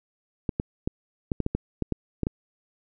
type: clicks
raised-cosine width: 3 ms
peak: -12 dBFS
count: 11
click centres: 0.492 / 0.599 / 0.875 / 1.318 / 1.403 / 1.464 / 1.55 / 1.823 / 1.923 / 2.233 / 2.269 s
effects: none